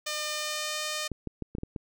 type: tone with pitch glide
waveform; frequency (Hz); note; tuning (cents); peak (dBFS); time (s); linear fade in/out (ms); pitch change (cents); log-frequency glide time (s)
5% pulse; 604 to 610; D5 to D#5; +48 to -34; -19; 0.06-1.08; 10; +18; 0.32-0.81
type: clicks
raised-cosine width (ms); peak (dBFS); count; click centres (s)
3; -21; 7; 1.117 / 1.273 / 1.423 / 1.551 / 1.584 / 1.634 / 1.762
effects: none